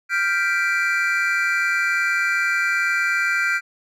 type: chord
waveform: triangle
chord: G dominant seventh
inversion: third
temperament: equal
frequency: 1396.9 / 1568 / 1975.5 / 2349 Hz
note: F6 / G6 / B6 / D7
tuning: 0 / 0 / 0 / 0 cents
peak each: -21 / -21 / -24 / -22 dBFS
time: 0.09-3.61 s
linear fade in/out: 50 ms
effects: tanh soft clip ceiling -6 dBFS